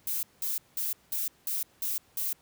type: noise bursts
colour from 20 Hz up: violet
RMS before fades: -31 dBFS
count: 7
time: 0.07-2.33 s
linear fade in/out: 2 ms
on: 160 ms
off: 190 ms
effects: pink hiss -63 dBFS RMS until 2.41 s + high-pass 60 Hz 12 dB/octave

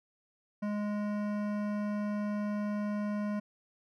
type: tone with hard clipping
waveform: sine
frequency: 207.7 Hz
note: G#3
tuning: in tune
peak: -33 dBFS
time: 0.62-3.4 s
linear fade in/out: 10 ms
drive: 15 dB
effects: none

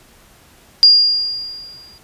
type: tone with exponential decay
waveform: sine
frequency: 4819 Hz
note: D8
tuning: 44 cents sharp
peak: -3 dBFS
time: 0.83-1.98 s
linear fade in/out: 0 ms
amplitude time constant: 250 ms
effects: pink hiss -48 dBFS RMS until 2.03 s + resampled to 32000 Hz

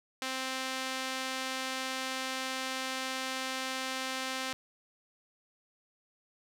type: tone with band-pass filter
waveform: sawtooth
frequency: 261.6 Hz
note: C4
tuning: in tune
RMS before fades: -36 dBFS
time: 0.22-4.53 s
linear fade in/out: 0 ms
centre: 3600 Hz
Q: 0.54
effects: none

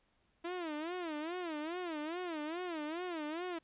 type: tone with vibrato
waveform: sawtooth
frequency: 329.6 Hz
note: E4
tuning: in tune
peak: -34 dBFS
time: 0.44-3.59 s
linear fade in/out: 10 ms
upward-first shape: sine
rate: 2.4 Hz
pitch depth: 180 cents each way
effects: pink hiss -75 dBFS RMS until 3.63 s + resampled to 8000 Hz

